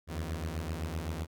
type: beating tone pair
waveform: sawtooth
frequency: 77.78 / 85.58 Hz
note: D#2 / F2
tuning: 0 / -35 cents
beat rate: 7.8 Hz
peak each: -32 / -34 dBFS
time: 0.07-1.27 s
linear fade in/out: 50 ms
effects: none